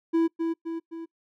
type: tone with echo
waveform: triangle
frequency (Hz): 330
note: E4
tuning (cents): +2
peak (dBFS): -17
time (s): 0.13-0.28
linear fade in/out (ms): 20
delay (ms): 260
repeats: 3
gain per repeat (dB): -5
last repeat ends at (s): 1.06
effects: noise-tail reverb RT60 0.1 s tail -23 dB re dry